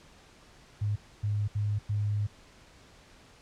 sine tone bursts at uneven times, 103.83 Hz, G#2, in tune, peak -26 dBFS, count 4, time 0.81-0.96 / 1.23-1.48 / 1.55-1.79 / 1.89-2.27 s, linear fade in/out 10 ms, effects pink hiss -56 dBFS RMS until 3.41 s + low-pass 7000 Hz 12 dB/octave

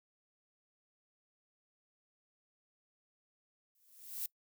violet noise with exponential growth, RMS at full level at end -36 dBFS, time 3.75-4.26 s, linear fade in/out 2 ms, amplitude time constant 110 ms, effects noise-tail reverb RT60 0.1 s tail -22 dB re dry

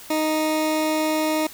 20% pulse tone, 311.1 Hz, D#4, in tune, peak -15 dBFS, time 0.1-1.47 s, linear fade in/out 5 ms, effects white hiss -42 dBFS RMS until 1.53 s

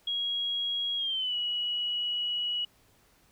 sine tone with pitch glide, 3300 to 2923 Hz, G#7 to F#7, -12 to -22 cents, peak -28 dBFS, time 0.07-2.65 s, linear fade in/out 5 ms, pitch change -210 cents, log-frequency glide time 0.97-1.36 s, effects pink hiss -64 dBFS RMS until 3.31 s

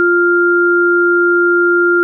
sine tone pair together, 349.2 / 1396.9 Hz, F4 / F6, 0 / 0 cents, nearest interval 2 octaves, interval 2400 cents, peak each -11 dBFS, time 0-2.03 s, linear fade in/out 0 ms, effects none

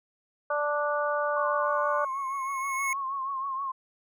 harmonic tone, 293.7 Hz, D4, in tune, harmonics 2 / 3 / 4 / 5, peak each -28 / -34 / -30 / -33 dBFS, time 0.5-2.05 s, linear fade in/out 5 ms
sine tone with vibrato, 1082 Hz, C#6, 42 cents flat, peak -29 dBFS, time 1.36-3.72 s, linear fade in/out 10 ms, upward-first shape triangle, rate 6.3 Hz, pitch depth 71 cents each way
square tone with exponential growth, 2189 Hz, C#7, 22 cents flat, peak -27 dBFS, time 1.64-2.93 s, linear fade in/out 2 ms, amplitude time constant 280 ms
effects none

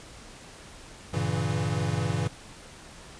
square chord, G diminished seventh, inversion none, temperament equal with one note detuned, 98 / 116.54 / 141.18 / 164.81 Hz, G2 / Bb2 / Db3 / Fb3, 0 / 0 / +32 / 0 cents, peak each -32 dBFS, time 1.13-2.28 s, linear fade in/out 10 ms, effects pink hiss -47 dBFS RMS until 3.19 s + resampled to 22050 Hz

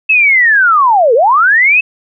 sine linear two-way sweep, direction down then up, 2637 to 432.6 to 2637 Hz, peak -5 dBFS, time 0.09-1.81 s, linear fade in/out 10 ms, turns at 1.14 s, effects none

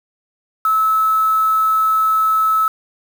sine tone with quantisation, 1300 Hz, E6, 24 cents flat, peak -12 dBFS, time 0.65-2.68 s, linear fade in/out 2 ms, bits 5, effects none

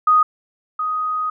sine tone pair in turn, 1244.5 / 1249.9 Hz, D#6 / D#6, 0 / +7 cents, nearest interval unison, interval 7 cents, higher second, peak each -10 / -19 dBFS, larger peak first, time 0.07-0.23 / 0.79-1.3 s, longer second, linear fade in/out 5 ms, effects none

